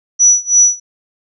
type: tone with tremolo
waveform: sine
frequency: 5900 Hz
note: F#8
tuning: 6 cents flat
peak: -4 dBFS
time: 0.19-0.8 s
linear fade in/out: 20 ms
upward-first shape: sine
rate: 3 Hz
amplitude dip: 95%
effects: none